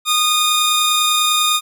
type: tone pair together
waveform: sawtooth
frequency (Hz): 1229 / 3657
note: D#6 / A#7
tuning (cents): -22 / -34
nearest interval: octave + perfect fifth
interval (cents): 1888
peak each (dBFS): -13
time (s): 0.05-1.61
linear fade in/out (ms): 50
effects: none